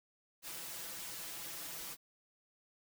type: noise with comb filter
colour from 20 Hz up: white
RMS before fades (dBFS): -45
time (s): 0.42-1.97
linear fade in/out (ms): 50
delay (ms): 6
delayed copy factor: +0.9
effects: none